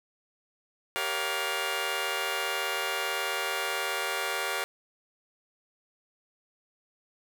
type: chord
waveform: 10% pulse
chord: G half-diminished seventh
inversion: none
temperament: just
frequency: 392 / 470.4 / 564.5 / 705.6 Hz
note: G4 / Bb4 / Db5 / F5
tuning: 0 / +16 / +31 / +18 cents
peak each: -27 dBFS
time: 0.96-4.64 s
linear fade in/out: 0 ms
effects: none